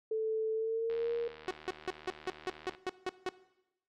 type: tone with pitch glide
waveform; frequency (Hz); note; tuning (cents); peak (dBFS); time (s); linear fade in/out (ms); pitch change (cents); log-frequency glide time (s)
sine; 440 to 468.9; A4 to A#4; 0 to +10; -30; 0.11-1.28; 5; +110; 0.53-1.12
type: click train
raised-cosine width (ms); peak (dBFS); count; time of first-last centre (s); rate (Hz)
0.3; -33; 143; 0.9-2.749; 76.8
type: tone bursts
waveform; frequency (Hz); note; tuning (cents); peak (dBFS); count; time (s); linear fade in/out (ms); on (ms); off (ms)
sawtooth; 370; F#4; 0; -28; 10; 1.48-3.29; 0; 28; 170
effects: noise-tail reverb RT60 0.9 s tail -18 dB re dry + low-pass 5000 Hz 12 dB/octave